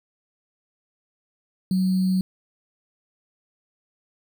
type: tone with sample-and-hold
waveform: sine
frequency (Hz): 186.5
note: F#3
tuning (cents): +14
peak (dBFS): -18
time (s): 1.71-2.21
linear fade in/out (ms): 2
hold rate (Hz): 4410
effects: none